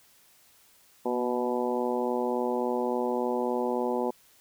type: harmonic tone with a mistuned harmonic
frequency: 123.47 Hz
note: B2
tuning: in tune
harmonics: 2 / 3 / 4 / 5 / 6 / 7 / 8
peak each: -32 / -31 / -31 / -36 / -38 / -34 / -39 dBFS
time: 1.05-4.11 s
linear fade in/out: 10 ms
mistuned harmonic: 2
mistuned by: -26 cents
effects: white hiss -60 dBFS RMS until 4.4 s

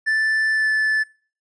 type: tone with pitch glide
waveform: triangle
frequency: 1760 to 1744.8 Hz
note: A6 to A6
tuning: 0 to -15 cents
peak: -15 dBFS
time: 0.06-1.04 s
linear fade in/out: 20 ms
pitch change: -15 cents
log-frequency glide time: 0.52-0.7 s
effects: noise-tail reverb RT60 0.4 s tail -21 dB re dry + resampled to 22050 Hz

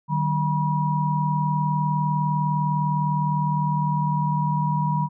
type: tone cluster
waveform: sine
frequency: 151.8 / 191.6 / 968 Hz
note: D#3 / G3 / B5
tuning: -42 / -39 / -35 cents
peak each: -22 / -29 / -24 dBFS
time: 0.08-5.09 s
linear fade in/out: 50 ms
effects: none

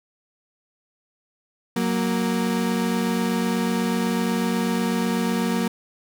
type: tone pair together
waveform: 35% pulse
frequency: 185.01 / 233.1 Hz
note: F#3 / A#3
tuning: 0 / 0 cents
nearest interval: major third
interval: 400 cents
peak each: -23 / -21 dBFS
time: 1.76-5.68 s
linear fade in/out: 5 ms
effects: none

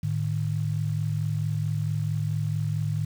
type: tone pair together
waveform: sine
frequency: 107.48 / 152 Hz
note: A2 / D#3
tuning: -40 / -40 cents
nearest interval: tritone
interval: 600 cents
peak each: -27 dBFS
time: 0.03-3.05 s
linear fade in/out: 5 ms
effects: 8-bit

